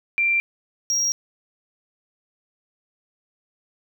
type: tone pair in turn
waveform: sine / triangle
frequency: 2363 / 5634 Hz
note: D7 / F8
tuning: +10 / +14 cents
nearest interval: octave + minor third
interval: 1504 cents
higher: second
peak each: -17 / -18 dBFS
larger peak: first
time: 0.18-0.4 / 0.9-1.12 s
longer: neither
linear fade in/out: 0 ms
effects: none